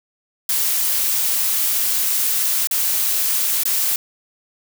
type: noise with dropouts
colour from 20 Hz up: blue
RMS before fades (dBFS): -19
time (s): 0.49-3.96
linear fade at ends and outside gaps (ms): 2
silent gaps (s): 2.672-2.711 / 3.635-3.654
effects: none